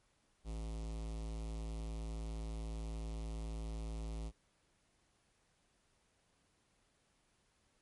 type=tone with notch filter; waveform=square; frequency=54.8 Hz; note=A1; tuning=6 cents flat; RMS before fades=-42 dBFS; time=0.44-4.32 s; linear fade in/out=50 ms; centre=1600 Hz; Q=1; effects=pink hiss -75 dBFS RMS until 7.81 s + MP3 48 kbps